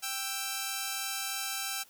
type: tone pair together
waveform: 5% pulse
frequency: 785.8 / 1324 Hz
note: G5 / E6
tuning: +4 / +7 cents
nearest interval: major sixth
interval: 903 cents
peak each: -24 dBFS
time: 0.02-1.84 s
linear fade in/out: 20 ms
effects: white hiss -60 dBFS RMS until 1.89 s